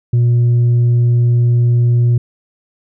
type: tone with tanh clipping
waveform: triangle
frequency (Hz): 120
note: B2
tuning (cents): -49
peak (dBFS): -9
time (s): 0.13-2.18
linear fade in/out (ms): 5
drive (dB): 7
effects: none